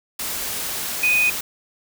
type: tone in noise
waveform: sine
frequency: 2489 Hz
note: D#7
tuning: in tune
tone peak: -15 dBFS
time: 1.03-1.3 s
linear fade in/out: 5 ms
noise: white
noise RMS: -27 dBFS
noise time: 0.19-1.41 s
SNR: +9 dB
effects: none